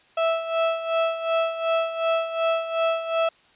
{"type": "tone with tremolo", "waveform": "35% pulse", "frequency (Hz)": 657, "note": "E5", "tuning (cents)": -6, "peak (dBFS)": -17, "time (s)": [0.17, 3.29], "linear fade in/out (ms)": 5, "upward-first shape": "sine", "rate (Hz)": 2.7, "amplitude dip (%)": 70, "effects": ["white hiss -57 dBFS RMS until 3.55 s", "resampled to 8000 Hz"]}